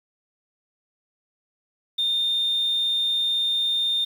sine tone, 3629 Hz, A#7, 47 cents flat, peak -19 dBFS, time 1.98-4.05 s, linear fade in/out 10 ms, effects tanh soft clip ceiling -17 dBFS + 8-bit

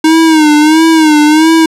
square tone with vibrato, 311.9 Hz, D#4, 4 cents sharp, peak -4 dBFS, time 0.04-1.66 s, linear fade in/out 5 ms, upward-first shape sine, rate 1.5 Hz, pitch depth 77 cents each way, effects low-pass 10000 Hz 12 dB/octave

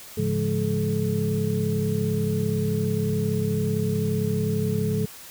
sine tone cluster, 104.6 / 139.9 / 171.3 / 208.8 / 429.7 Hz, G#2 / C#3 / F3 / G#3 / A4, +13 / +16 / -33 / +10 / -41 cents, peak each -28 dBFS, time 0.17-5.06 s, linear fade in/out 10 ms, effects white hiss -43 dBFS RMS until 5.3 s

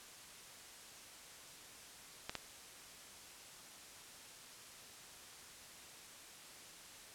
clicks, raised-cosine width 0.2 ms, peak -22 dBFS, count 2, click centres 2.295 / 2.353 s, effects white hiss -55 dBFS RMS until 7.14 s + low-pass 10000 Hz 12 dB/octave

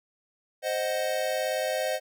square chord, C diminished, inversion none, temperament equal, 523.3 / 622.3 / 740 Hz, C5 / Eb5 / Gb5, 0 / 0 / 0 cents, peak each -31 / -30 / -35 dBFS, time 0.62-2 s, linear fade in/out 50 ms, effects none

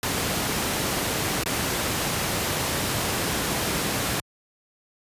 pink noise with dropouts, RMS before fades -25 dBFS, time 0.03-4.2 s, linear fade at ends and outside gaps 1 ms, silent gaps 1.436-1.459 s, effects high-pass 80 Hz 12 dB/octave + resampled to 32000 Hz

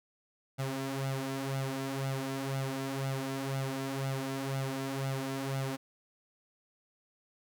sawtooth tone with flanger, 135 Hz, C#3, 45 cents flat, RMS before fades -35 dBFS, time 0.58-5.77 s, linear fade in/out 20 ms, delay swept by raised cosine 1.4 to 4.5 ms, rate 2 Hz, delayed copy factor +0.7, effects none

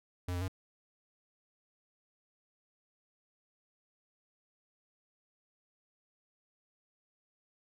square tone with pitch steps, 89.5 / 88.3 / 94 Hz, F2 / F2 / F#2, +43 / +20 / +28 cents, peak -34 dBFS, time 0.28-0.481 s, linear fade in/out 5 ms, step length 67 ms, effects none

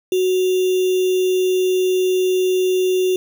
sine tone with sample-and-hold, 370 Hz, F#4, in tune, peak -14 dBFS, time 0.12-3.16 s, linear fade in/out 2 ms, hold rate 3150 Hz, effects none

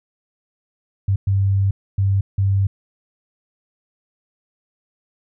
sine tone bursts at uneven times, 98 Hz, G2, in tune, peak -14 dBFS, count 4, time 1.08-1.16 / 1.27-1.71 / 1.98-2.21 / 2.38-2.67 s, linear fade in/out 5 ms, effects none

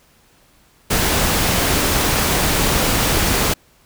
pink noise, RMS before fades -17 dBFS, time 0.9-3.54 s, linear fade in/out 10 ms, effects pink hiss -54 dBFS RMS until 3.85 s

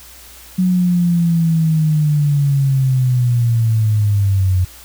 sine linear sweep, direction down, 185 to 90.3 Hz, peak -11 dBFS, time 0.58-4.65 s, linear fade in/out 10 ms, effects added 60 Hz sine -44 dBFS peak until 4.84 s + white hiss -40 dBFS RMS until 4.84 s

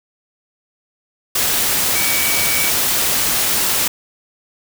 sine tone in noise, 2276 Hz, C#7, 45 cents sharp, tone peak -22 dBFS, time 1.95-2.7 s, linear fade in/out 5 ms, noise white, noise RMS -17 dBFS, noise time 1.35-3.88 s, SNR -8 dB, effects none

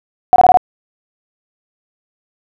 sine tone bursts, 733 Hz, F#5, 16 cents flat, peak -3 dBFS, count 5, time 0.33-0.572 s, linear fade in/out 0 ms, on 30 ms, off 23 ms, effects none

